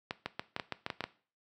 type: clicks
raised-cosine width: 0.3 ms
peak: -18 dBFS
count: 10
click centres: 0.109 / 0.26 / 0.395 / 0.564 / 0.598 / 0.723 / 0.864 / 0.902 / 1.007 / 1.04 s
effects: noise-tail reverb RT60 0.4 s tail -17 dB re dry + high-pass 100 Hz 12 dB/octave